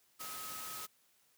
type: tone in noise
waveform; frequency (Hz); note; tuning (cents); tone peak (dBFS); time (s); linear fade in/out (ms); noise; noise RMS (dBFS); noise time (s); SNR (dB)
sine; 1272; D#6; +38; -48; 0.19-0.87; 20; white; -45; 0.19-0.87; -6
effects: white hiss -71 dBFS RMS until 1.37 s + high-pass 80 Hz 12 dB/octave